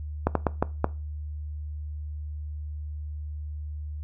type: slowing click train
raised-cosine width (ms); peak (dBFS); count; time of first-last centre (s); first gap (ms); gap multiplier
1; -7; 5; 0.27-0.844; 83; 1.38
effects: noise-tail reverb RT60 0.3 s tail -19 dB re dry + added 75 Hz sine -32 dBFS peak until 4.03 s